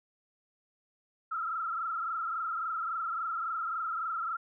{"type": "tone with frequency modulation", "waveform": "sine", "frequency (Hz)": 1326, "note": "E6", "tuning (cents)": 10, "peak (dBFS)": -31, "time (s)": [1.31, 4.37], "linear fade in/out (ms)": 10, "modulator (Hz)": 23.6, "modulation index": 2.7, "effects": []}